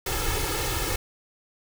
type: noise with comb filter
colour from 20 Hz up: pink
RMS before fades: -27 dBFS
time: 0.06-0.96 s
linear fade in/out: 5 ms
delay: 2.3 ms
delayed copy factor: +0.95
effects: none